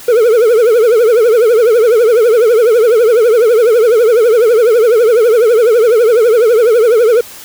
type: tone with vibrato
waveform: triangle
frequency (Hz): 459.4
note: A#4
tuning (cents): -25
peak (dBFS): -3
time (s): 0.08-7.21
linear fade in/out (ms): 5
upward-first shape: triangle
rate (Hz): 12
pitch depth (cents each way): 170
effects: white hiss -32 dBFS RMS until 7.44 s